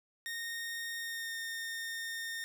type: tone with pitch glide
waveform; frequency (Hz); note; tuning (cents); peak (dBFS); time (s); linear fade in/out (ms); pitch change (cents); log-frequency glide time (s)
sawtooth; 1848 to 1829.9; A#6 to A#6; -16 to -33; -34; 0.26-2.44; 0; -17; 0.98-1.36
effects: none